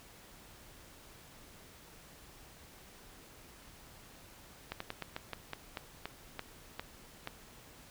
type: slowing click train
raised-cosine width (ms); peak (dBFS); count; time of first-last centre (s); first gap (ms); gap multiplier
0.3; -22; 12; 4.72-7.274; 84; 1.19
effects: pink hiss -56 dBFS RMS until 7.9 s